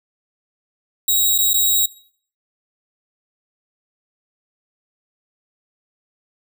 5% pulse tone with dropouts, 3822 Hz, A#7, 43 cents sharp, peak -6 dBFS, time 1.08-1.86 s, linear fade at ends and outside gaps 5 ms, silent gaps 1.381-1.385 / 1.534-1.54 s, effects noise-tail reverb RT60 0.5 s tail -18 dB re dry

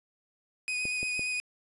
40% pulse tone with vibrato, 2489 Hz, D#7, in tune, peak -29 dBFS, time 0.68-1.4 s, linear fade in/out 0 ms, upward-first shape triangle, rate 8.6 Hz, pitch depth 18 cents each way
clicks, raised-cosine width 2 ms, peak -26 dBFS, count 3, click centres 0.854 / 1.03 / 1.194 s
effects resampled to 24000 Hz + 9-bit

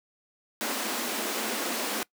pink high-pass noise, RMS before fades -31 dBFS, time 0.61-2.03 s, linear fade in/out 0 ms, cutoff 210 Hz, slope 96 dB/octave, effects noise-tail reverb RT60 0.1 s tail -22 dB re dry

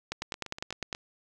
two click trains, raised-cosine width 0.2 ms, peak -15 / -23 dBFS, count 9 / 7, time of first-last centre 0.12-0.928 / 0.22-0.949 s, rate 9.9 / 8.23 Hz, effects none

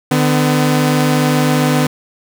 sawtooth tone pair together, 150 / 252.6 Hz, D3 / B3, +37 / +39 cents, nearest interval major sixth, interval 902 cents, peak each -10 dBFS, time 0.11-1.87 s, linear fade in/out 5 ms, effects none

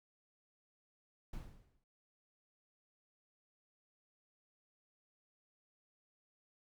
brown noise with exponential decay, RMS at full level -42 dBFS, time 1.33-1.84 s, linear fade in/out 5 ms, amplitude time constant 110 ms, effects none

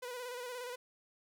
sawtooth tone with vibrato, 493.9 Hz, B4, in tune, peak -37 dBFS, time 0.02-0.76 s, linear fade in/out 10 ms, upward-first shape square, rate 17 Hz, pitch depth 38 cents each way, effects 13-bit

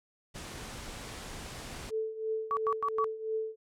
pink low-pass noise, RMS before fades -43 dBFS, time 0.34-1.91 s, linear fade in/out 20 ms, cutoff 10000 Hz, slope 24 dB/octave
sine tone with tremolo, 440 Hz, A4, in tune, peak -28 dBFS, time 1.89-3.56 s, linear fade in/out 50 ms, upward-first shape triangle, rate 2.9 Hz, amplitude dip 80%
sine tone bursts, 1135 Hz, C#6, 41 cents sharp, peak -27 dBFS, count 4, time 2.51-3.043 s, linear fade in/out 0 ms, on 59 ms, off 99 ms
effects none

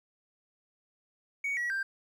triangle tone with pitch steps, 2239 / 1925 / 1579 Hz, C#7 / B6 / G6, +17 / -45 / +12 cents, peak -27 dBFS, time 1.44-1.83 s, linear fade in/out 5 ms, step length 130 ms, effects tanh soft clip ceiling -24 dBFS

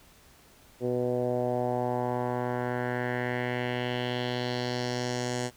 10% pulse tone with low-pass filter sweep, 123.47 Hz, B2, in tune, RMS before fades -30 dBFS, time 0.8-5.51 s, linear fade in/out 50 ms, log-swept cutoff 440 to 7600 Hz, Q 2.5, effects pink hiss -57 dBFS RMS until 5.56 s

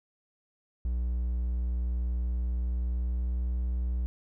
triangle tone with pitch glide, 60.5 to 61.17 Hz, B1 to B1, -35 to -16 cents, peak -25 dBFS, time 0.85-4.06 s, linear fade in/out 0 ms, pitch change +19 cents, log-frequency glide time 2.62-3.48 s, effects none

